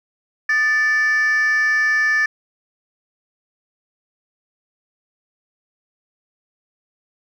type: tone with frequency modulation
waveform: sine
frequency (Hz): 1760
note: A6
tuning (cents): 0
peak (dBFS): -12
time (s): 0.49-2.26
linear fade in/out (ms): 5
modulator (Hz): 535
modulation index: 0.37
effects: tanh soft clip ceiling -13 dBFS + 9-bit